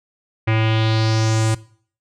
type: tone with low-pass filter sweep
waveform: square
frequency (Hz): 110.8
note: A2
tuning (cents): +13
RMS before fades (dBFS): -17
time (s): 0.47-1.55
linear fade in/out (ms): 10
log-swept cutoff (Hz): 2300 to 8700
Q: 3.1
effects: noise-tail reverb RT60 0.5 s tail -19 dB re dry